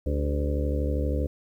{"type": "harmonic tone with a mistuned harmonic", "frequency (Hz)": 72.6, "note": "D2", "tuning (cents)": -19, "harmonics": [1, 2, 3, 4, 5, 6, 7, 8], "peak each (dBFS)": [-25, -35, -38, -33, -38, -38, -33, -40], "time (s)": [0.06, 1.27], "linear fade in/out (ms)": 5, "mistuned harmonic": 5, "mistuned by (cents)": 93, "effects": ["10-bit"]}